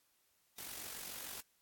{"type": "noise with amplitude modulation", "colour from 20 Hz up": "white", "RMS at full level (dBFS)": -44, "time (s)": [0.58, 1.41], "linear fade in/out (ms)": 5, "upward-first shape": "sine", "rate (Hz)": 46.8, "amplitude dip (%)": 50, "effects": ["white hiss -75 dBFS RMS until 1.61 s", "AAC 64 kbps"]}